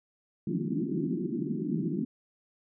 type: band-pass noise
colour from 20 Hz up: pink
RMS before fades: -31 dBFS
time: 0.47-2.05 s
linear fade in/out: 5 ms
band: 150 to 370 Hz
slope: 96 dB/octave
effects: none